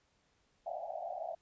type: band-pass noise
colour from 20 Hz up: white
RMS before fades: -41 dBFS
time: 0.66-1.35 s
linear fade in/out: 5 ms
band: 600 to 770 Hz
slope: 96 dB/octave
effects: pink hiss -74 dBFS RMS until 1.41 s + resampled to 16000 Hz